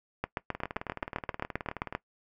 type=two click trains; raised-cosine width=0.5 ms; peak=-21 / -15 dBFS; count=27 / 14; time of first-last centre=0.55-1.926 / 0.24-1.951 s; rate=18.9 / 7.6 Hz; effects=noise-tail reverb RT60 0.1 s tail -19 dB re dry